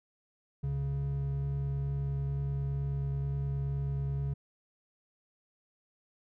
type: tone pair together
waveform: triangle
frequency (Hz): 69.35 / 138.8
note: C#2 / C#3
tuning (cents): +1 / +3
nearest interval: octave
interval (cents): 1202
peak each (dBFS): -35 / -29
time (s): 0.63-4.34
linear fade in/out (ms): 10
effects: none